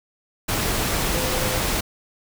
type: tone in noise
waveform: sine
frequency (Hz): 513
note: C5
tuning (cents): -34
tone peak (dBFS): -29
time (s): 1.14-1.59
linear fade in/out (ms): 10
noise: pink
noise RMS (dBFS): -23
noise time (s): 0.48-1.81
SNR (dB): -9
effects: none